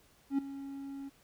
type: tone with ADSR envelope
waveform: triangle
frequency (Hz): 275.8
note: C#4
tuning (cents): -9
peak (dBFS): -23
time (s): 0.3-1.1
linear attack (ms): 84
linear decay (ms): 7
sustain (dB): -15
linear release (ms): 25
effects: pink hiss -65 dBFS RMS until 1.23 s